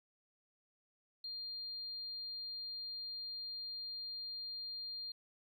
triangle tone, 4200 Hz, C8, 6 cents sharp, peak -38 dBFS, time 1.24-5.12 s, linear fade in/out 5 ms, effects tanh soft clip ceiling -40 dBFS

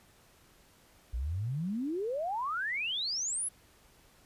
sine exponential sweep, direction up, 55 to 11175 Hz, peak -31 dBFS, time 1.13-3.49 s, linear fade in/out 10 ms, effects pink hiss -62 dBFS RMS until 4.25 s + resampled to 32000 Hz

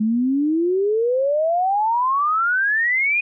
sine exponential sweep, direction up, 210.6 to 2489 Hz, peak -16 dBFS, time 0-3.21 s, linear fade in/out 10 ms, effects none

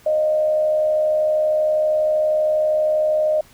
sine tone with frequency modulation, 616 Hz, D#5, 17 cents flat, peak -15 dBFS, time 0.06-3.41 s, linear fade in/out 5 ms, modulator 72.6 Hz, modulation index 0.3, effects pink hiss -50 dBFS RMS until 3.53 s

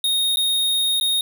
square tone with dropouts, 3716 Hz, A#7, 6 cents flat, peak -18 dBFS, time 0.04-1.21 s, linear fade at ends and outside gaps 2 ms, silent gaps 0.36-0.37 / 1-1.01 s, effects 8-bit

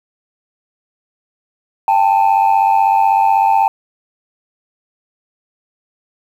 sine tone pair together, 791.9 / 888 Hz, G5 / A5, +17 / +16 cents, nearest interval major second, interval 199 cents, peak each -10 dBFS, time 1.88-3.68 s, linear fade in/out 2 ms, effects tanh soft clip ceiling -6 dBFS + 7-bit

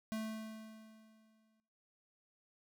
square tone with exponential decay, 219.3 Hz, A3, 6 cents flat, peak -37 dBFS, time 0.12-1.6 s, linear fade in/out 0 ms, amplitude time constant 320 ms, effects noise-tail reverb RT60 1.0 s tail -26 dB re dry

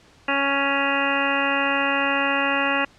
harmonic tone, 278 Hz, C#4, 5 cents sharp, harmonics 1 / 2 / 3 / 4 / 5 / 6 / 7 / 9 / 10, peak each -28 / -28 / -28 / -28 / -28 / -28 / -28 / -28 / -28 dBFS, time 0.28-2.85 s, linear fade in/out 5 ms, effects pink hiss -53 dBFS RMS until 2.98 s + low-pass 6000 Hz 12 dB/octave

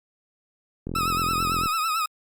click train, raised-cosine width 3 ms, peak -18 dBFS, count 35, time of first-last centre 0.87-1.659 s, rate 43.1 Hz
40% pulse tone with vibrato, 1286 Hz, E6, 43 cents flat, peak -22 dBFS, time 0.95-2.06 s, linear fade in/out 5 ms, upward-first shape triangle, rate 9 Hz, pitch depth 85 cents each way
effects Opus 48 kbps

